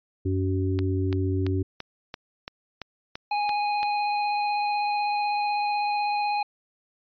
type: harmonic tone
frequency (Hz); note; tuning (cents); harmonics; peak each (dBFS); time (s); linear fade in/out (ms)
94.3; F#2; +33; 1 / 3 / 4; -24 / -29 / -30; 0.25-1.63; 10
type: click train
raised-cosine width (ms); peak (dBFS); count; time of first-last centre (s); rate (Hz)
0.2; -16; 10; 0.79-3.831; 2.96
type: tone with vibrato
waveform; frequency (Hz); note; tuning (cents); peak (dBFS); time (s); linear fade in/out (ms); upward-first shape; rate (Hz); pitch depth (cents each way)
square; 828; G#5; -5; -24; 3.31-6.43; 5; sine; 16; 10
effects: resampled to 11025 Hz